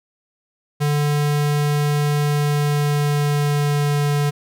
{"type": "tone with pitch glide", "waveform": "square", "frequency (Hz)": [146.83, 145.48], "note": ["D3", "D3"], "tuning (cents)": [0, -16], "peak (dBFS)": -17, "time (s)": [0.8, 4.31], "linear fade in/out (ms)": 20, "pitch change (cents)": -16, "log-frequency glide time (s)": [2.21, 4.11], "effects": []}